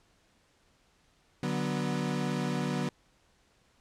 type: chord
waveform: 35% pulse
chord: B minor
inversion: first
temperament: equal with one note detuned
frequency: 146.83 / 185 / 243.7 Hz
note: D3 / F#3 / B3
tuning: 0 / 0 / -23 cents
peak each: -32 / -32 / -32 dBFS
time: 1.43-2.89 s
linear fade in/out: 2 ms
effects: pink hiss -67 dBFS RMS until 3.8 s + low-pass 8000 Hz 12 dB/octave